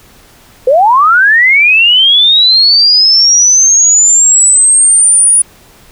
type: linear sweep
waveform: sine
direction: up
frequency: 481.5 to 9770 Hz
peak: -3 dBFS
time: 0.67-5.42 s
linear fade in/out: 5 ms
effects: pink hiss -41 dBFS RMS until 5.91 s